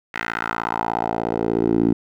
10% pulse tone with band-pass filter sweep, 56.7 Hz, A#1, 47 cents flat, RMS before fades -22 dBFS, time 0.14-1.93 s, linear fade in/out 5 ms, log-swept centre 1900 to 280 Hz, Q 2.7, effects none

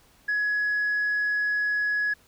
sine tone, 1681 Hz, G#6, 20 cents sharp, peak -21 dBFS, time 0.28-2.14 s, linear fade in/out 10 ms, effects tanh soft clip ceiling -20 dBFS + pink hiss -59 dBFS RMS until 2.27 s

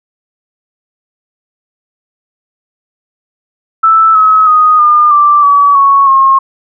sine tone with pitch steps, 1318.5 / 1281 / 1244.5 / 1209.1 / 1174.6 / 1141.2 / 1108.7 / 1077.2 Hz, E6 / E6 / D#6 / D#6 / D6 / C#6 / C#6 / C#6, 0 / -50 / 0 / -50 / 0 / +50 / 0 / -50 cents, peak -3 dBFS, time 3.83-6.39 s, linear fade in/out 10 ms, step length 320 ms, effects none

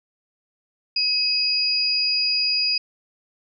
sine tone pair together, 2550 / 4889 Hz, D#7 / D#8, +42 / -31 cents, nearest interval major seventh, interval 1127 cents, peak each -27 / -19 dBFS, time 0.96-2.78 s, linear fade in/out 5 ms, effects none

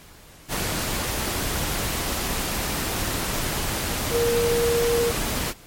sine tone in noise, 470.7 Hz, A#4, 17 cents sharp, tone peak -19 dBFS, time 4.1-5.13 s, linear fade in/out 50 ms, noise pink, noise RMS -26 dBFS, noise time 0.48-5.54 s, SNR +4 dB, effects pink hiss -48 dBFS RMS until 5.66 s + MP3 64 kbps

